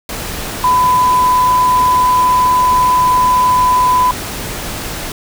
sine tone in noise, 1002 Hz, B5, 25 cents sharp, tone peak -8 dBFS, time 0.64-4.11 s, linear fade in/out 2 ms, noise pink, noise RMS -23 dBFS, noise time 0.09-5.12 s, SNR +12 dB, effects none

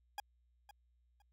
40% pulse tone with echo, 822 Hz, G#5, 18 cents flat, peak -38 dBFS, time 0.18-0.2 s, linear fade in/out 2 ms, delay 510 ms, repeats 2, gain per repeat -14 dB, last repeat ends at 1.22 s, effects added 60 Hz sine -70 dBFS peak until 1.32 s

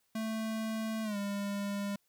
square tone with pitch glide, 220.9 to 201.4 Hz, A3 to G3, +7 to +47 cents, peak -34 dBFS, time 0.15-1.96 s, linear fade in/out 5 ms, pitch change -160 cents, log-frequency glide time 1.03-1.17 s, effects white hiss -75 dBFS RMS until 2.08 s

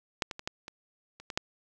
clicks, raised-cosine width 0.2 ms, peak -10 / -19 / -23 / -15 / -24 / -30 / -20 / -10 dBFS, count 8, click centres 0.222 / 0.312 / 0.394 / 0.475 / 0.681 / 1.2 / 1.302 / 1.375 s, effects none

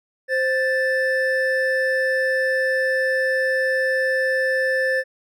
triangle tone pair together, 523.3 / 1760 Hz, C5 / A6, 0 / 0 cents, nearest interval octave + major sixth, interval 2100 cents, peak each -19 dBFS, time 0.28-5.04 s, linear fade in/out 50 ms, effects none

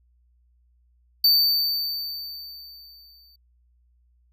square tone with exponential decay, 4576 Hz, D8, 46 cents flat, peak -14 dBFS, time 1.24-3.36 s, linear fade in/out 5 ms, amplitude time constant 460 ms, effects added 60 Hz sine -59 dBFS peak until 4.32 s

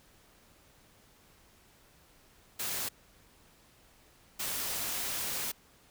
white noise bursts at uneven times, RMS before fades -35 dBFS, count 2, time 2.59-2.89 / 4.39-5.52 s, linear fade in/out 10 ms, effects pink hiss -62 dBFS RMS until 5.9 s

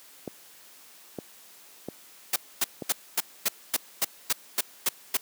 clicks, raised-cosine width 2 ms, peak -18 dBFS, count 4, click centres 0.277 / 1.187 / 1.886 / 2.822 s
white noise bursts, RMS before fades -24 dBFS, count 11, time 2.33-5.171 s, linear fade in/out 5 ms, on 31 ms, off 250 ms
effects white hiss -52 dBFS RMS until 5.21 s + high-pass 200 Hz 12 dB/octave

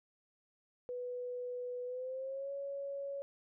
sine tone with pitch glide, 493.9 to 557.6 Hz, B4 to C#5, 0 to +10 cents, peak -38 dBFS, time 0.89-3.22 s, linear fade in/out 0 ms, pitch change +210 cents, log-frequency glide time 1.85-2.51 s, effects none

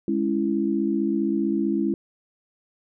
sine chord, C# minor, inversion second, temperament just, 207.9 / 277.2 / 332.6 Hz, G#3 / C#4 / E4, +2 / 0 / +16 cents, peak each -25 / -26 / -24 dBFS, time 0.08-1.94 s, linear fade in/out 2 ms, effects none

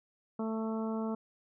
harmonic tone, 221.6 Hz, A3, 13 cents sharp, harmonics 1 / 2 / 3 / 4 / 5 / 6, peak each -33 / -39 / -43 / -45 / -47 / -49 dBFS, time 0.39-1.15 s, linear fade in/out 5 ms, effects none

